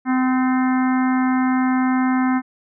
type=harmonic tone with a mistuned harmonic; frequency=257 Hz; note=C4; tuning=31 cents flat; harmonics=1 / 3 / 4 / 5 / 6 / 7 / 8; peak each=-16 / -26 / -28 / -30 / -32 / -33 / -34 dBFS; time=0.05-2.42 s; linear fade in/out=50 ms; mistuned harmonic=8; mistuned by=+45 cents; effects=none